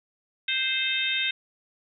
harmonic tone, 523.3 Hz, C5, in tune, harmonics 3 / 4 / 5 / 6 / 7, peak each -33 / -31 / -29 / -32 / -28 dBFS, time 0.48-1.31 s, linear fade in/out 5 ms, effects none

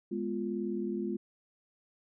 sine chord, F diminished, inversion first, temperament equal, 207.7 / 246.9 / 349.2 Hz, Ab3 / Cb4 / F4, 0 / 0 / 0 cents, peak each -35 / -38 / -35 dBFS, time 0.11-1.17 s, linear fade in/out 10 ms, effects none

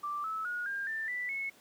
sine tone with pitch steps, 1174.7 / 1303.4 / 1446.2 / 1604.7 / 1780.5 / 1975.6 / 2192 Hz, D6 / E6 / F#6 / G6 / A6 / B6 / C#7, 0 / -20 / -40 / +40 / +20 / 0 / -20 cents, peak -33 dBFS, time 0.03-1.5 s, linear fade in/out 10 ms, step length 210 ms, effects pink hiss -60 dBFS RMS until 1.6 s + high-pass 200 Hz 12 dB/octave

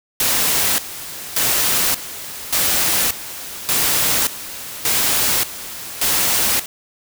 white noise with tremolo, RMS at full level -17 dBFS, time 0.2-6.66 s, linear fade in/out 2 ms, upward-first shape square, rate 0.86 Hz, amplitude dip 80%, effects none

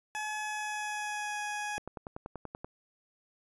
20% pulse tone with pitch glide, 851 to 834.5 Hz, G#5 to G#5, +42 to +8 cents, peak -29 dBFS, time 0.15-1.78 s, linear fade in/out 0 ms, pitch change -34 cents, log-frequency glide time 0.38-1.4 s
click train, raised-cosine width 1 ms, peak -26 dBFS, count 10, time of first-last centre 1.78-2.645 s, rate 10.4 Hz
effects resampled to 24000 Hz

